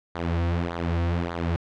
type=tone with flanger; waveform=sawtooth; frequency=85.2 Hz; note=F2; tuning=42 cents flat; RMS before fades=-26 dBFS; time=0.15-1.56 s; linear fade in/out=0 ms; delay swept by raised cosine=0.36 to 4.96 ms; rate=1.7 Hz; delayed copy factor=-0.8; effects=low-pass 3000 Hz 12 dB/octave